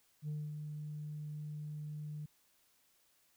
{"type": "tone with ADSR envelope", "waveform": "sine", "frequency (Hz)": 150.3, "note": "D3", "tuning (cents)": 40, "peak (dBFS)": -34, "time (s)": [0.22, 2.26], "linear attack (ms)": 64, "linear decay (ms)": 230, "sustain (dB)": -6, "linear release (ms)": 8, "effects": ["tanh soft clip ceiling -35 dBFS", "white hiss -72 dBFS RMS until 3.36 s"]}